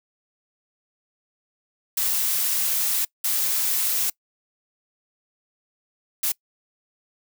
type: noise bursts at uneven times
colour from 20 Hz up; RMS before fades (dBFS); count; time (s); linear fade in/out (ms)
blue; -23; 3; 1.97-3.05 / 3.24-4.1 / 6.23-6.32; 5
effects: noise-tail reverb RT60 0.1 s tail -24 dB re dry